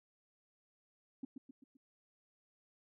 sine tone with echo, 265.8 Hz, C4, 27 cents sharp, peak -38 dBFS, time 1.23-1.25 s, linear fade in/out 5 ms, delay 130 ms, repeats 4, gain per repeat -6 dB, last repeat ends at 1.77 s, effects tanh soft clip ceiling -35 dBFS

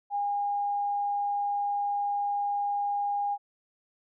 sine tone, 813 Hz, G#5, 37 cents flat, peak -26 dBFS, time 0.1-3.38 s, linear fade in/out 50 ms, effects none

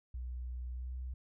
sine tone with pitch glide, 61.74 to 63.37 Hz, B1 to B1, 0 to +45 cents, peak -38 dBFS, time 0.14-1.14 s, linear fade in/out 5 ms, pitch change +45 cents, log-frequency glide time 0.71-0.96 s, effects none

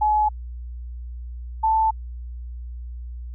sine tone pair in turn, 850 / 882.1 Hz, G#5 / A5, +40 / +4 cents, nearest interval minor second, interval 64 cents, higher second, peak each -16 dBFS, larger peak neither, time 0.01-0.29 / 1.63-1.91 s, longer neither, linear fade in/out 10 ms, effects added 60 Hz sine -31 dBFS peak until 3.34 s

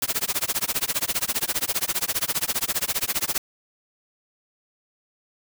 white noise with tremolo, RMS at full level -22 dBFS, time 0.02-3.38 s, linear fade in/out 2 ms, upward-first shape sine, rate 15 Hz, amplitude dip 100%, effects none

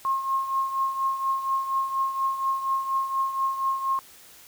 sine tone with tremolo, 1074 Hz, C6, 45 cents sharp, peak -20 dBFS, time 0.05-3.99 s, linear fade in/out 0 ms, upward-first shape triangle, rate 4.2 Hz, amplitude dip 70%, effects white hiss -50 dBFS RMS until 4.47 s

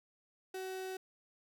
35% pulse tone, 376.4 Hz, F#4, 30 cents sharp, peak -38 dBFS, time 0.54-0.97 s, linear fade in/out 5 ms, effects none

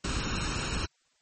pink noise with comb filter, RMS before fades -31 dBFS, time 0.04-0.86 s, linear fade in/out 5 ms, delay 0.74 ms, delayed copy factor +0.55, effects white hiss -70 dBFS RMS until 1.21 s + MP3 32 kbps

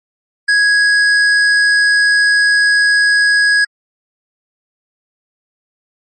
square tone, 1661.2 Hz, G#6, in tune, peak -9 dBFS, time 0.48-3.65 s, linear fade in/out 10 ms, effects MP3 32 kbps

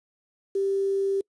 sine tone with quantisation, 392 Hz, G4, in tune, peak -22 dBFS, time 0.55-1.21 s, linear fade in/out 5 ms, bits 8, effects noise-tail reverb RT60 0.1 s tail -26 dB re dry + resampled to 24000 Hz

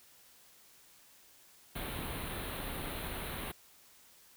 pink band-stop noise, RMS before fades -40 dBFS, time 1.75-3.52 s, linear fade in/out 10 ms, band 4200 to 9000 Hz, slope 96 dB/octave
clicks, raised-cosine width 3 ms, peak -30 / -40 dBFS, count 2, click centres 1.991 / 2.522 s
effects white hiss -61 dBFS RMS until 4.36 s

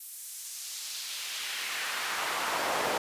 brown noise with high-pass filter sweep, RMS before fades -34 dBFS, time 0-2.98 s, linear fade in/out 5 ms, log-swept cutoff 11000 to 590 Hz, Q 1.1, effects resampled to 32000 Hz

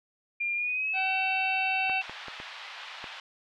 sine tone with pitch glide, 2399 to 2677 Hz, D7 to E7, +36 to +26 cents, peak -27 dBFS, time 0.4-2.02 s, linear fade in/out 10 ms, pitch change +190 cents, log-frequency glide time 0.55-1.08 s
harmonic tone, 760 Hz, F#5, 46 cents sharp, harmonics 1 / 2 / 3 / 4 / 5 / 6, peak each -30 / -38 / -38 / -44 / -45 / -48 dBFS, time 0.93-2.03 s, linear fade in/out 50 ms
clicks, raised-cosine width 0.5 ms, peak -23 dBFS, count 5, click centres 1.897 / 2.096 / 2.283 / 2.401 / 3.042 s
white band-pass noise, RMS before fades -43 dBFS, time 2.01-3.2 s, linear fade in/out 2 ms, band 740 to 3600 Hz, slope 24 dB/octave
effects none

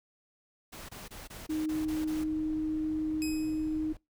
pink noise bursts, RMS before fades -45 dBFS, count 8, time 0.72-2.241 s, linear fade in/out 10 ms, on 170 ms, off 23 ms
sine tone, 311.1 Hz, D#4, in tune, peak -29 dBFS, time 1.49-3.93 s, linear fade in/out 10 ms
brown noise, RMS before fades -46 dBFS, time 1.74-3.97 s, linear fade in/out 2 ms
15% pulse tone with exponential decay, 2533 Hz, D#7, 30 cents sharp, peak -28 dBFS, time 3.22-3.87 s, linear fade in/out 0 ms, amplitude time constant 140 ms
effects noise-tail reverb RT60 0.2 s tail -23 dB re dry

